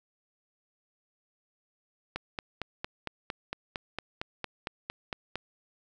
click train, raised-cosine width 0.3 ms, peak -17 dBFS, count 15, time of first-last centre 2.16-5.356 s, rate 4.38 Hz, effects none

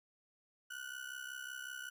35% pulse ring-modulated tone, 1480 Hz, F#6, in tune, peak -39 dBFS, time 0.7-1.9 s, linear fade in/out 10 ms, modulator 32.7 Hz, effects none

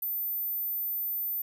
sine tone, 14080 Hz, A9, in tune, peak -29 dBFS, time 0.02-1.42 s, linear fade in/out 5 ms, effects none

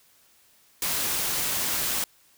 white noise, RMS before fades -27 dBFS, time 0.82-2.04 s, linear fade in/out 2 ms, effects white hiss -60 dBFS RMS until 2.37 s

